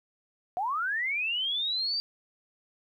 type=linear sweep; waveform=sine; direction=up; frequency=689 to 4706 Hz; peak=-27 dBFS; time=0.57-2 s; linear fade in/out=0 ms; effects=11-bit